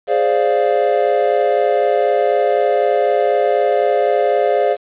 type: chord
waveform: triangle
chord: D half-diminished seventh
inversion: second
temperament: equal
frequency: 415.3 / 523.3 / 587.3 / 698.5 Hz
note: Ab4 / C5 / D5 / F5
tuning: 0 / 0 / 0 / 0 cents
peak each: -16 dBFS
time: 0.07-4.77 s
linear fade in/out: 50 ms
effects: resampled to 8000 Hz + 7-bit